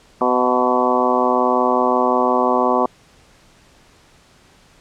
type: harmonic tone with a mistuned harmonic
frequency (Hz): 125.6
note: B2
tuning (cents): +30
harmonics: 2 / 3 / 4 / 5 / 6 / 7 / 8 / 9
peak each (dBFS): -22 / -22 / -22 / -22 / -22 / -22 / -22 / -22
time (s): 0.21-2.86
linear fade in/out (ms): 2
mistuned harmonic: 6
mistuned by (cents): -45
effects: pink hiss -51 dBFS RMS until 4.8 s + low-pass 8000 Hz 12 dB/octave